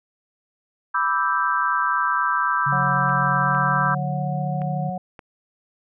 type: chord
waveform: sine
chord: E minor seventh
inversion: second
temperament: equal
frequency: 987.8 / 1174.7 / 1318.5 / 1568 Hz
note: B5 / D6 / E6 / G6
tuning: 0 / 0 / 0 / 0 cents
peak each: -24 dBFS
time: 0.94-3.95 s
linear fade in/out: 10 ms
type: tone with pitch glide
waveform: sine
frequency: 140.7 to 150.8 Hz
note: C#3 to D3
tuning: +26 to +46 cents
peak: -24 dBFS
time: 2.66-4.9 s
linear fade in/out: 10 ms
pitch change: +120 cents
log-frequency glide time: 3.25-4.76 s
type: harmonic tone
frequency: 183.2 Hz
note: F#3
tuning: 17 cents flat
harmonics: 1 / 3 / 4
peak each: -29 / -34 / -28 dBFS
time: 2.72-4.98 s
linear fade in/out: 5 ms
type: clicks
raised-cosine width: 0.5 ms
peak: -24 dBFS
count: 4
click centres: 3.094 / 3.548 / 4.618 / 5.192 s
effects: none